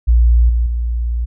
sine tone with level steps, 58.7 Hz, A#1, 13 cents sharp, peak -6 / -11 / -15 dBFS, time 0.07-1.26 s, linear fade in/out 20 ms, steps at 0.49 / 0.66 s, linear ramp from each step 5 ms, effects tanh soft clip ceiling -2 dBFS

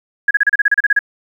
sine tone bursts, 1661.2 Hz, G#6, in tune, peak -8 dBFS, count 12, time 0.28-0.991 s, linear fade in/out 5 ms, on 29 ms, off 33 ms, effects 8-bit

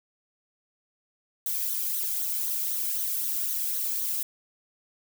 violet noise with flanger, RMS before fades -29 dBFS, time 1.46-4.23 s, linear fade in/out 2 ms, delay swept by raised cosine 0.39 to 1.13 ms, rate 3.9 Hz, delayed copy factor -0.55, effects none

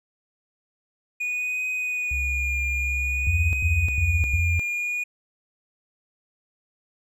triangle tone with vibrato, 2457 Hz, D#7, 22 cents flat, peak -23 dBFS, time 1.2-5.04 s, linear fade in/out 10 ms, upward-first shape triangle, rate 0.52 Hz, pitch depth 36 cents each way
sine tone, 68.4 Hz, C#2, 23 cents flat, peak -26 dBFS, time 2.11-4.4 s, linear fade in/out 5 ms
sine tone bursts, 85 Hz, F2, 46 cents flat, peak -20 dBFS, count 4, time 3.27-4.595 s, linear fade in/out 0 ms, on 260 ms, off 95 ms
effects none

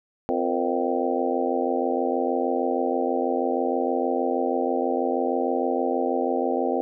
harmonic tone with a mistuned harmonic, 86.3 Hz, F2, 20 cents flat, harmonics 3 / 4 / 5 / 6 / 7 / 8 / 9, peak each -28 / -29 / -28 / -29 / -31 / -32 / -29 dBFS, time 0.29-6.81 s, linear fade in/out 0 ms, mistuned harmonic 5, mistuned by +100 cents, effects none

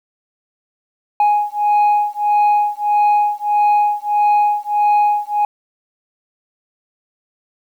sine beating tone pair, 830.6 / 832.2 Hz, G#5 / G#5, 0 / +3 cents, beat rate 1.6 Hz, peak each -13 dBFS, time 1.2-5.45 s, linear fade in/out 2 ms, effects tanh soft clip ceiling -9 dBFS + 8-bit

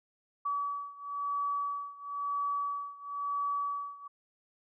sine beating tone pair, 1142 / 1142.99 Hz, D6 / D6, -49 / -47 cents, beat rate 0.99 Hz, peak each -34 / -36 dBFS, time 0.45-4.08 s, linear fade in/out 10 ms, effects none

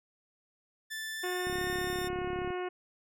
sawtooth tone with pitch glide, 1760 to 1810.5 Hz, A6 to A6, 0 to +49 cents, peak -33 dBFS, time 0.9-2.09 s, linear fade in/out 20 ms, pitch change +49 cents, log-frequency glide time 1.13-1.57 s
harmonic tone, 362.4 Hz, F#4, 36 cents flat, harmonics 1 / 2 / 3 / 4 / 5 / 6 / 7 / 8, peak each -34 / -40 / -44 / -46 / -48 / -50 / -51 / -52 dBFS, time 1.23-2.69 s, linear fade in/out 10 ms
click train, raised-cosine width 3 ms, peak -28 dBFS, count 37, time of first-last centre 1.47-2.504 s, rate 34.8 Hz
effects none

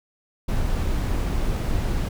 brown noise, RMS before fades -23 dBFS, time 0.48-2.09 s, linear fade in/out 10 ms, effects none

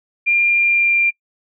sine tone with pitch glide, 2396 to 2382 Hz, D7 to D7, +34 to +24 cents, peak -12 dBFS, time 0.26-1.11 s, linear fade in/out 20 ms, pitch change -10 cents, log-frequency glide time 0.56-0.96 s, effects noise-tail reverb RT60 0.1 s tail -24 dB re dry

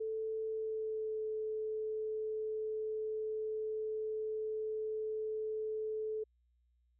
sine tone with pitch glide, 440 to 433.9 Hz, A4 to A4, 0 to -24 cents, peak -35 dBFS, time 0-6.24 s, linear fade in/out 10 ms, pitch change -24 cents, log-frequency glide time 0.47-1.25 s, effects added 60 Hz sine -70 dBFS peak until 6.99 s

